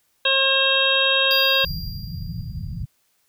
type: harmonic tone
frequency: 538 Hz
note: C5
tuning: 48 cents sharp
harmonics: 1 / 2 / 3 / 5 / 6 / 7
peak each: -24 / -28 / -24 / -22 / -22 / -21 dBFS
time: 0.25-1.65 s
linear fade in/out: 5 ms
type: tone with exponential decay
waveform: square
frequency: 4774 Hz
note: D8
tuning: 28 cents sharp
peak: -21 dBFS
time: 1.31-2.83 s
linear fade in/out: 0 ms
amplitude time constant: 330 ms
type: low-pass noise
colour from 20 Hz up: white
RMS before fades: -30 dBFS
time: 1.63-2.86 s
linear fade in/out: 20 ms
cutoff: 170 Hz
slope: 48 dB/octave
effects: white hiss -66 dBFS RMS until 3.28 s